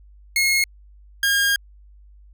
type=tone pair in turn; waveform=sawtooth; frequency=2162 / 1619.7 Hz; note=C#7 / G#6; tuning=-44 / -44 cents; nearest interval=perfect fourth; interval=500 cents; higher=first; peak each=-13 dBFS; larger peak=neither; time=0.36-0.64 / 1.23-1.56 s; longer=second; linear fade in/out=2 ms; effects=added 50 Hz sine -45 dBFS peak until 2.33 s